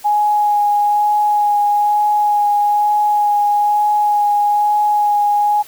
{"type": "tone with vibrato", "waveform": "sine", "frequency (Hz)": 830.6, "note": "G#5", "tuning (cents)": 0, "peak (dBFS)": -11, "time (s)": [0.04, 5.63], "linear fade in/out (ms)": 20, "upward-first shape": "sine", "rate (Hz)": 1.1, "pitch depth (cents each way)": 12, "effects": ["white hiss -41 dBFS RMS until 5.67 s"]}